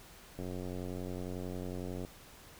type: click train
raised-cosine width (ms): 2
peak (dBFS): -28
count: 152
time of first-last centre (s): 0.39-2.049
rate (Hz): 91
effects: pink hiss -55 dBFS RMS until 2.59 s